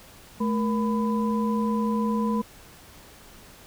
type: tone cluster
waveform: sine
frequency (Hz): 216.9 / 472.8 / 1000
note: A3 / A#4 / B5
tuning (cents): -25 / +24 / +21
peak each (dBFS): -23 / -31 / -30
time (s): 0.4-2.42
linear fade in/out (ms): 10
effects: pink hiss -49 dBFS RMS until 3.66 s